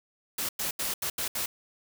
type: noise bursts at uneven times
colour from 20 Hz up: white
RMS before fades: -31 dBFS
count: 6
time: 0.38-0.49 / 0.59-0.71 / 0.79-0.94 / 1.02-1.1 / 1.18-1.28 / 1.35-1.46 s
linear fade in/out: 5 ms
effects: none